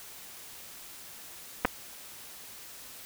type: clicks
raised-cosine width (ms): 0.5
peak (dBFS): -9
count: 2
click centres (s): 1.649 / 1.653
effects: white hiss -47 dBFS RMS until 3.05 s